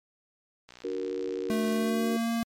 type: click train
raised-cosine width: 0.2 ms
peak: -30 dBFS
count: 75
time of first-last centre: 0.69-1.893 s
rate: 61.5 Hz
type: chord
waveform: sine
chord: D augmented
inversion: none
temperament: equal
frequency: 293.7 / 370 / 466.2 Hz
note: D4 / F#4 / A#4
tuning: 0 / 0 / 0 cents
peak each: -37 / -33 / -33 dBFS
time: 0.84-2.17 s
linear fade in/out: 5 ms
type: tone with pitch glide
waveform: square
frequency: 219.5 to 230.9 Hz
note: A3 to A#3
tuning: -4 to -16 cents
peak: -27 dBFS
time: 1.5-2.43 s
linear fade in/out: 0 ms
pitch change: +88 cents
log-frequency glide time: 1.7-2.3 s
effects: MP3 64 kbps